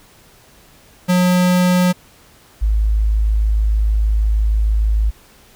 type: tone pair in turn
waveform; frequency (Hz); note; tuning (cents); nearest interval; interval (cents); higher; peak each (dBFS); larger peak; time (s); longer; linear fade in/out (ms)
square / sine; 180.4 / 53.23; F#3 / G#1; -44 / +43; octave + major sixth; 2113; first; -12; neither; 1.08-1.93 / 2.61-5.11; second; 20
effects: pink hiss -48 dBFS RMS until 5.55 s